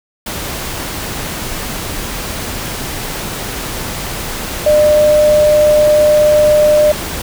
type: tone in noise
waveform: sine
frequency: 602 Hz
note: D5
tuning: 43 cents sharp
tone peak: -6 dBFS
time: 4.66-6.92 s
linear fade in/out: 5 ms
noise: pink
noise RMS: -22 dBFS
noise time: 0.26-7.22 s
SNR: +13 dB
effects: none